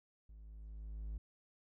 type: tone with level ramp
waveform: triangle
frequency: 53.2 Hz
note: G#1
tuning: 42 cents sharp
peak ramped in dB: -51 to -37 dBFS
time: 0.29-1.18 s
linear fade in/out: 5 ms
effects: none